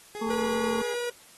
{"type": "tone with vibrato", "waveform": "30% pulse", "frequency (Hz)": 415.7, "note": "G#4", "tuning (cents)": 2, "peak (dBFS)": -33, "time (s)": [0.15, 0.94], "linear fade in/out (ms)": 0, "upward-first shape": "sine", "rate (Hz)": 4.7, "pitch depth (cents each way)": 16}
{"type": "harmonic tone", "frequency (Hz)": 224.3, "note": "A3", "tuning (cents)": 34, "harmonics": [1, 2, 4, 5], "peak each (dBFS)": [-30, -33, -36, -37], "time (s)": [0.21, 0.82], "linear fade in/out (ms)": 10}
{"type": "click train", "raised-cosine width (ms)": 3, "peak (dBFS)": -38, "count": 26, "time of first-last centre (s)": [0.27, 0.821], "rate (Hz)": 45.4}
{"type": "tone with pitch glide", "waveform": "45% pulse", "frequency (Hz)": [484.7, 481.9], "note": ["B4", "B4"], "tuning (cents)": [-32, -43], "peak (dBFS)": -29, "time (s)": [0.3, 1.1], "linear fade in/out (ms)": 5, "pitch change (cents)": -11, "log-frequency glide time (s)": [0.63, 0.75]}
{"effects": ["white hiss -53 dBFS RMS until 1.37 s", "AAC 32 kbps"]}